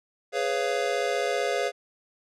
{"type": "chord", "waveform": "square", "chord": "C# dominant seventh", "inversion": "second", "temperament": "just", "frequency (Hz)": [415.8, 498.9, 554.4, 693], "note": ["G#4", "B4", "C#5", "E#5"], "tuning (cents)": [2, 17, 0, -14], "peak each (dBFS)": -31, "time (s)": [0.32, 1.72], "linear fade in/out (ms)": 50, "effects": ["low-pass 7000 Hz 12 dB/octave"]}